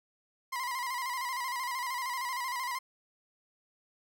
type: tone with vibrato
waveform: 30% pulse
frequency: 1011 Hz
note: B5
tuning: 40 cents sharp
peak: -30 dBFS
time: 0.52-2.79 s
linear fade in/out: 10 ms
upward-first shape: square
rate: 13 Hz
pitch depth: 65 cents each way
effects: none